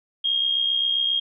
sine tone with amplitude modulation, 3243 Hz, G#7, 42 cents flat, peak -17 dBFS, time 0.24-1.2 s, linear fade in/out 10 ms, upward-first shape sine, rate 67.5 Hz, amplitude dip 55%, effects none

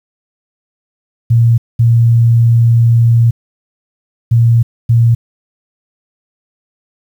sine tone bursts at uneven times, 116.54 Hz, A#2, in tune, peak -5 dBFS, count 4, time 1.3-1.58 / 1.79-3.31 / 4.31-4.63 / 4.89-5.15 s, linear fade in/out 10 ms, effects 7-bit

